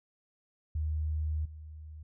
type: tone with level steps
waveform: sine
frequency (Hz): 77.2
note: D#2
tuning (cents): -13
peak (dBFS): -29 / -43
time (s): 0.75-2.03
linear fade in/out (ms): 5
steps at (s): 1.45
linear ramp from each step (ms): 5
effects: none